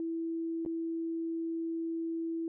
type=tone with dropouts; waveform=sine; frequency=329.6 Hz; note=E4; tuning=in tune; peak=-32 dBFS; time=0-2.48 s; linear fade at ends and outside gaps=1 ms; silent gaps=0.651-0.661 s; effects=none